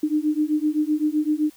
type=beating tone pair; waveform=sine; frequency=300 / 307.8 Hz; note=D4 / D#4; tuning=+37 / -19 cents; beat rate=7.8 Hz; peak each=-22 dBFS; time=0.03-1.5 s; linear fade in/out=5 ms; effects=white hiss -53 dBFS RMS until 1.56 s